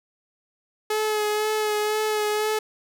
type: tone with vibrato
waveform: sawtooth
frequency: 426.2 Hz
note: G#4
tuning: 45 cents sharp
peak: -18 dBFS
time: 0.9-2.59 s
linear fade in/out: 5 ms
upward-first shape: sine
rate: 2 Hz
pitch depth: 22 cents each way
effects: none